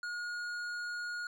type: tone with hard clipping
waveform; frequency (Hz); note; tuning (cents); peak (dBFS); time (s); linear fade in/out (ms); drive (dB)
sine; 1437; F6; +49; -38; 0.03-1.27; 2; 9
effects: none